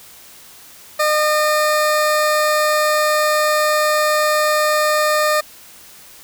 20% pulse tone, 608 Hz, D#5, 40 cents flat, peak -9 dBFS, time 0.99-5.41 s, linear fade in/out 10 ms, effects white hiss -42 dBFS RMS until 6.23 s

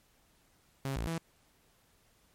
sawtooth tone with pitch steps, 135.8 / 55.9 / 164.9 Hz, C#3 / A1 / E3, -35 / +28 / +1 cents, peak -29 dBFS, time 0.85-1.18 s, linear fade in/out 0 ms, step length 110 ms, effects pink hiss -68 dBFS RMS until 2.34 s + MP3 64 kbps

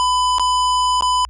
square tone with dropouts, 1001 Hz, B5, 23 cents sharp, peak -15 dBFS, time 0-1.25 s, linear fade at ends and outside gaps 0 ms, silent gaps 0.384-0.396 / 1.009-1.023 s, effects added 60 Hz sine -35 dBFS peak until 1.29 s + resampled to 22050 Hz

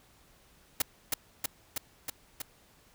white noise with echo, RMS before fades -26 dBFS, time 0.8-0.82 s, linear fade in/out 5 ms, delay 320 ms, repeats 5, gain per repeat -2 dB, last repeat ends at 2.42 s, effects pink hiss -62 dBFS RMS until 2.94 s

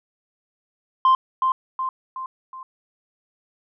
sine tone with echo, 1045 Hz, C6, 2 cents flat, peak -10 dBFS, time 1.05-1.15 s, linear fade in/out 2 ms, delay 370 ms, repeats 4, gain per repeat -6 dB, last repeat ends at 2.63 s, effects tanh soft clip ceiling -11 dBFS

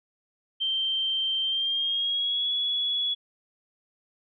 sine tone with pitch glide, 3136 to 3381 Hz, G7 to G#7, 0 to +30 cents, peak -24 dBFS, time 0.6-3.15 s, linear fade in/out 20 ms, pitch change +130 cents, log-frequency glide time 1.42-2.51 s, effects none

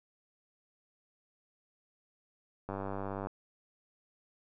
click train, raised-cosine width 1 ms, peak -24 dBFS, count 58, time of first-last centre 2.69-3.27 s, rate 98.2 Hz, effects none

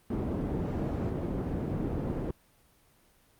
white low-pass noise, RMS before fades -32 dBFS, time 0.1-2.31 s, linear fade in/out 5 ms, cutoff 300 Hz, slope 12 dB/octave, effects pink hiss -64 dBFS RMS until 3.39 s + Opus 32 kbps

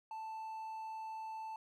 triangle tone, 882 Hz, A5, 4 cents sharp, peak -40 dBFS, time 0.11-1.56 s, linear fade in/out 2 ms, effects none

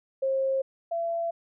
sine tone pair in turn, 535 / 674.1 Hz, C5 / E5, +38 / +39 cents, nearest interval major third, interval 401 cents, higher second, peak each -23 / -26 dBFS, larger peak first, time 0.22-0.62 / 0.91-1.31 s, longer neither, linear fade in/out 10 ms, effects none

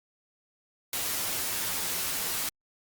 white noise with comb filter, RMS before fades -31 dBFS, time 0.93-2.49 s, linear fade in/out 2 ms, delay 11 ms, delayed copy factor +0.55, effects Opus 48 kbps

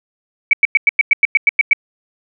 sine tone bursts, 2275 Hz, C#7, 44 cents sharp, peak -6 dBFS, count 11, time 0.51-1.732 s, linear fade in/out 2 ms, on 22 ms, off 98 ms, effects none

